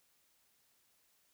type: silence
effects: white hiss -73 dBFS RMS until 1.33 s